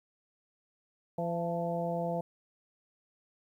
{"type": "harmonic tone with a mistuned harmonic", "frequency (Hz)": 170, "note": "F3", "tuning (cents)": -46, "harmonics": [1, 2, 3, 4, 5], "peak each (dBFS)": [-35, -43, -35, -35, -42], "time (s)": [1.18, 2.21], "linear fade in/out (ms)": 5, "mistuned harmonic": 5, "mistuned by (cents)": 47, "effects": ["11-bit"]}